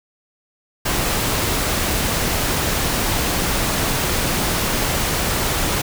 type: noise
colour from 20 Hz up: pink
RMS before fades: -20 dBFS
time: 0.85-5.82 s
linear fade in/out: 10 ms
effects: none